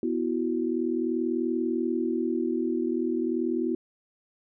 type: chord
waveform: sine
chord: B suspended fourth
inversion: none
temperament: equal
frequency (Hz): 246.9 / 329.6 / 370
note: B3 / E4 / F#4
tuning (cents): 0 / 0 / 0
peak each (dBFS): -29 / -28 / -30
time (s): 0.03-3.75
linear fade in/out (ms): 2
effects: none